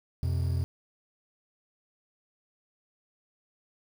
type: tone pair together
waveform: triangle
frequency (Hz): 87.31 / 127.73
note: F2 / C3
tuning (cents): 0 / -41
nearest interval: perfect fifth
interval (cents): 659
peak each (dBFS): -25 / -29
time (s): 0.23-0.64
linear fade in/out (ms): 0
effects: 8-bit